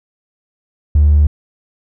triangle tone, 74.2 Hz, D2, 18 cents sharp, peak -3 dBFS, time 0.95-1.27 s, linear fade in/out 5 ms, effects tanh soft clip ceiling -3 dBFS

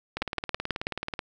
two click trains, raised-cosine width 0.3 ms, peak -11 / -15 dBFS, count 5 / 20, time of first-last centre 0.22-0.869 / 0.17-1.192 s, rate 6.16 / 18.6 Hz, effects none

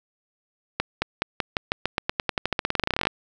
accelerating click train, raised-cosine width 0.3 ms, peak -6 dBFS, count 29, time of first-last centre 0.8-3.07 s, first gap 220 ms, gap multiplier 0.91, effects none

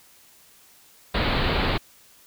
pink low-pass noise, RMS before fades -23 dBFS, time 1.14-1.78 s, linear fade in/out 10 ms, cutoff 4500 Hz, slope 96 dB/octave, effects white hiss -54 dBFS RMS until 2.26 s

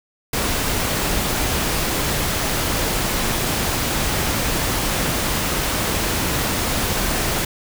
pink noise, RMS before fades -21 dBFS, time 0.33-7.45 s, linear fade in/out 5 ms, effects none

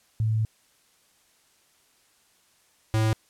sine / square tone pair in turn, 110 / 110 Hz, A2 / A2, 0 / 0 cents, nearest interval unison, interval 0 cents, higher neither, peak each -21 dBFS, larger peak neither, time 0.2-0.45 / 2.94-3.13 s, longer first, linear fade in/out 0 ms, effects white hiss -63 dBFS RMS until 3.29 s + low-pass 11000 Hz 12 dB/octave

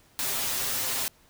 white noise with comb filter, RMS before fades -29 dBFS, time 0.19-1.08 s, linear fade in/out 0 ms, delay 7.6 ms, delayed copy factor +0.9, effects pink hiss -60 dBFS RMS until 1.29 s

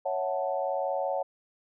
sine chord, F# minor seventh, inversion second, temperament equal, 554.4 / 659.3 / 740 / 880 Hz, C#5 / E5 / F#5 / A5, 0 / 0 / 0 / 0 cents, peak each -30 / -35 / -32 / -36 dBFS, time 0.05-1.23 s, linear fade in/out 10 ms, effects none

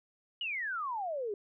sine exponential sweep, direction down, 2979 to 392 Hz, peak -33 dBFS, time 0.41-1.34 s, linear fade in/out 2 ms, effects none

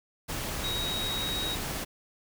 sine tone in noise, 3800 Hz, A#7, 33 cents sharp, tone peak -31 dBFS, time 0.63-1.56 s, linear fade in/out 20 ms, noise pink, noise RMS -34 dBFS, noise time 0.28-1.85 s, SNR 0 dB, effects none

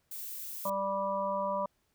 violet noise, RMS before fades -41 dBFS, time 0.11-0.7 s, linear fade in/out 5 ms
harmonic tone, 196 Hz, G3, in tune, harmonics 1 / 3 / 5 / 6, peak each -41 / -33 / -33 / -39 dBFS, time 0.65-1.66 s, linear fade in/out 5 ms
effects pink hiss -75 dBFS RMS until 1.94 s

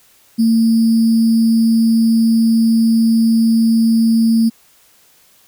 sine tone with sample-and-hold, 226.7 Hz, A#3, 48 cents flat, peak -9 dBFS, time 0.38-4.5 s, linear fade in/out 20 ms, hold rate 4900 Hz, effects white hiss -51 dBFS RMS until 5.47 s

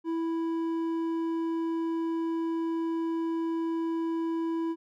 sine tone with hard clipping, 329.3 Hz, E4, 2 cents flat, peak -29 dBFS, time 0.04-4.76 s, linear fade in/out 50 ms, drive 6 dB, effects none

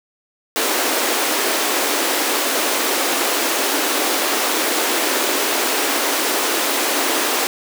pink high-pass noise, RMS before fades -19 dBFS, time 0.56-7.47 s, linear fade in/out 0 ms, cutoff 270 Hz, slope 48 dB/octave, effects none

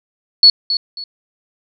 sine tone with echo, 4400 Hz, C#8, 14 cents flat, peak -3 dBFS, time 0.43-0.5 s, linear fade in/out 2 ms, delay 270 ms, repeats 2, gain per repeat -11 dB, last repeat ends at 1.04 s, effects none

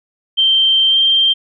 sine tone with pitch glide, 3136 to 3161 Hz, G7 to G7, 0 to +14 cents, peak -9 dBFS, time 0.37-1.34 s, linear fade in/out 20 ms, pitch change +14 cents, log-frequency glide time 0.89-0.95 s, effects none

